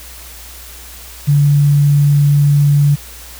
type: tone with quantisation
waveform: sine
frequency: 144.2 Hz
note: D3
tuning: 31 cents flat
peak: -7 dBFS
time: 1.27-2.96 s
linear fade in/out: 20 ms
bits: 6
effects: added 60 Hz sine -36 dBFS peak until 3.39 s + white hiss -35 dBFS RMS until 3.39 s

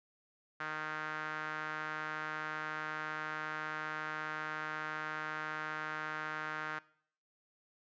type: tone with band-pass filter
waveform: sawtooth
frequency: 154.6 Hz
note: D#3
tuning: 11 cents flat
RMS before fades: -40 dBFS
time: 0.6-6.79 s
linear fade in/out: 5 ms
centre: 1500 Hz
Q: 3.2
effects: noise-tail reverb RT60 0.6 s tail -20 dB re dry + resampled to 16000 Hz

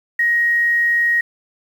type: tone with quantisation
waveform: sine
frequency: 1883 Hz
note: A#6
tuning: 17 cents sharp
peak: -13 dBFS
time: 0.19-1.21 s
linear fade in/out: 5 ms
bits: 7
effects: none

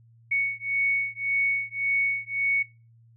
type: beating tone pair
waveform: sine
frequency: 2222 / 2223.8 Hz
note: C#7 / C#7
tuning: +4 / +5 cents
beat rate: 1.8 Hz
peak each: -27 dBFS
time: 0.31-2.63 s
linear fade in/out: 10 ms
effects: noise-tail reverb RT60 0.3 s tail -20 dB re dry + added 115 Hz sine -53 dBFS peak until 3.16 s

